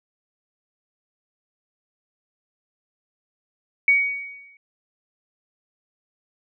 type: tone with exponential decay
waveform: sine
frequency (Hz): 2248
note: C#7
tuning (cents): +24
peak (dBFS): -11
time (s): 3.88-4.57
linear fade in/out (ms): 2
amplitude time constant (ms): 150
effects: none